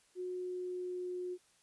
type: tone with pitch glide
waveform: sine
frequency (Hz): 364 to 360.9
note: F#4 to F#4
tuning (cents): -28 to -43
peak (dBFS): -37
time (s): 0.15-1.38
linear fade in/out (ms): 50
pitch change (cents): -15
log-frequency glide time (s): 0.32-1.1
effects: white hiss -69 dBFS RMS until 1.62 s + resampled to 24000 Hz